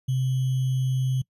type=tone with sample-and-hold; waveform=sine; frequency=130 Hz; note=C3; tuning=11 cents flat; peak=-21 dBFS; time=0.08-1.22 s; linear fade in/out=10 ms; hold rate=3150 Hz; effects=noise-tail reverb RT60 0.1 s tail -23 dB re dry + resampled to 32000 Hz